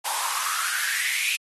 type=noise with high-pass filter sweep; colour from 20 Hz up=white; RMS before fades=-26 dBFS; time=0.04-1.37 s; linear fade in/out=20 ms; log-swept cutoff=810 to 2600 Hz; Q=6.7; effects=AAC 32 kbps